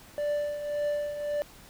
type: tone with tremolo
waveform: triangle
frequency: 587.3 Hz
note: D5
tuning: in tune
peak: -23 dBFS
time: 0.18-1.42 s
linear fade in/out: 0 ms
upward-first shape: triangle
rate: 1.8 Hz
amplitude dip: 65%
effects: pink hiss -52 dBFS RMS until 1.69 s